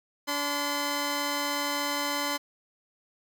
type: tone pair together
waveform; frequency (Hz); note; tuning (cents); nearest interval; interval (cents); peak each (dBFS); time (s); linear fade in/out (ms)
10% pulse; 287.6 / 1025; D4 / C6; -36 / -36; octave + minor seventh; 2200; -22; 0.27-2.38; 20
effects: none